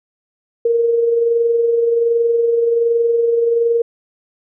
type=tone with amplitude modulation; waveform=sine; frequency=466.2 Hz; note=A#4; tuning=in tune; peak=-10 dBFS; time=0.65-3.82 s; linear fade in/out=5 ms; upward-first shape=sine; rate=21.3 Hz; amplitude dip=40%; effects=none